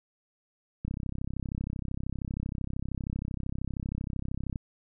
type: click train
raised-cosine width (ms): 5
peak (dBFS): -21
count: 123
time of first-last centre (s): 0.85-4.558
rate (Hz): 32.9
effects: none